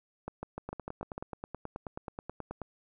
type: two click trains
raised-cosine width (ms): 1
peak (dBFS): -24 / -23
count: 19 / 7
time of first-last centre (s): 0.69-2.617 / 0.28-1.18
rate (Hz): 9.34 / 6.67
effects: none